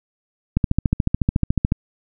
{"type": "click train", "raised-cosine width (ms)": 5, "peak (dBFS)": -4, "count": 17, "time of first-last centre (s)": [0.57, 1.721], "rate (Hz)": 13.9, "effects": []}